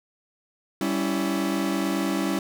40% pulse chord, C# diminished, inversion second, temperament equal with one note detuned, 196 / 280.4 / 329.6 Hz, G3 / C#4 / E4, 0 / +20 / 0 cents, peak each -27 dBFS, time 0.81-2.39 s, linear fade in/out 2 ms, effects none

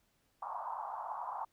pink band-pass noise, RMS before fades -41 dBFS, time 0.42-1.45 s, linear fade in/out 5 ms, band 760 to 1100 Hz, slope 48 dB/octave, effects pink hiss -75 dBFS RMS until 1.52 s

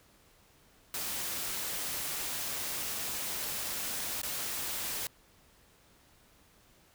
white noise with dropouts, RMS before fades -36 dBFS, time 0.94-5.07 s, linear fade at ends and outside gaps 1 ms, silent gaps 4.217-4.232 s, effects pink hiss -63 dBFS RMS until 6.94 s

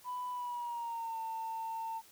sine tone with pitch glide, 993 to 900.1 Hz, B5 to A5, +9 to +39 cents, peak -35 dBFS, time 0.04-2.02 s, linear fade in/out 50 ms, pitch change -170 cents, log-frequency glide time 0.31-1.18 s, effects tanh soft clip ceiling -33 dBFS + white hiss -60 dBFS RMS until 2.11 s

